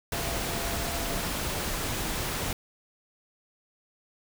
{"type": "tone in noise", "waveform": "sine", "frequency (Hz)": 681, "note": "F5", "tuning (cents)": -44, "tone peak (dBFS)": -39, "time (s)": [0.13, 1.2], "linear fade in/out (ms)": 2, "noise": "pink", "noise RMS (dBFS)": -31, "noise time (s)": [0.12, 2.53], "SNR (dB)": -11, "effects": []}